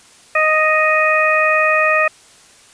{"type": "harmonic tone", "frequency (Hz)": 622.3, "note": "D#5", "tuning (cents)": 0, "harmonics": [1, 2, 3, 4], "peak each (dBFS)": [-17, -17, -17, -17], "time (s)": [0.35, 2.08], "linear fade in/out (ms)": 5, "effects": ["white hiss -46 dBFS RMS until 2.73 s", "resampled to 22050 Hz"]}